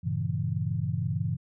sine chord, G diminished seventh, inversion none, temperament equal, 98 / 116.54 / 138.59 / 164.81 Hz, G2 / Bb2 / Db3 / Fb3, 0 / 0 / 0 / 0 cents, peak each -32 dBFS, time 0.03-1.37 s, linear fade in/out 20 ms, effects none

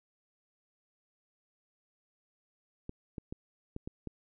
clicks, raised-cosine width 3 ms, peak -26 dBFS, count 6, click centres 2.894 / 3.182 / 3.325 / 3.764 / 3.875 / 4.073 s, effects none

